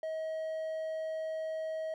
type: tone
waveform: triangle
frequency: 636 Hz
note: D#5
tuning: 38 cents sharp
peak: -32 dBFS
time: 0.03-1.94 s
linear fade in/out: 2 ms
effects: none